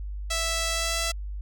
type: tone with pitch glide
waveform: 5% pulse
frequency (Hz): 659.3 to 665.4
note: E5 to E5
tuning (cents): 0 to +16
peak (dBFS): -14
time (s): 0.3-1.12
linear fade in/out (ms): 10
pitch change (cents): +16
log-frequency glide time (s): 0.7-0.99
effects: added 50 Hz sine -31 dBFS peak until 1.41 s